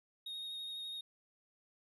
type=tone with vibrato; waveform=triangle; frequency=3729 Hz; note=A#7; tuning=in tune; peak=-40 dBFS; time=0.26-1.01 s; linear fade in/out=5 ms; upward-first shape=sine; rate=12 Hz; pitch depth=16 cents each way; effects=none